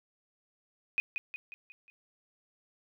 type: tone with echo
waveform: sine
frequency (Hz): 2489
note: D#7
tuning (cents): 0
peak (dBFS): -25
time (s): 0.98-1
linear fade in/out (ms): 0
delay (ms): 180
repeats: 5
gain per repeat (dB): -6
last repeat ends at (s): 1.9
effects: none